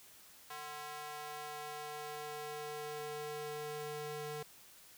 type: tone with high-pass filter sweep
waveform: square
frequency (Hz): 149.8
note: D3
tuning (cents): +35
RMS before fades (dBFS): -44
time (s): 0.5-4.43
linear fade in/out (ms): 5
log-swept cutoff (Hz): 920 to 310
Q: 1.5
effects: white hiss -59 dBFS RMS until 4.97 s